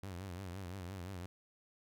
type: tone with vibrato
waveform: sawtooth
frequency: 92.5 Hz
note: F#2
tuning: in tune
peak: -39 dBFS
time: 0.03-1.26 s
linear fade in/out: 0 ms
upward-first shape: triangle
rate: 5.8 Hz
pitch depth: 150 cents each way
effects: none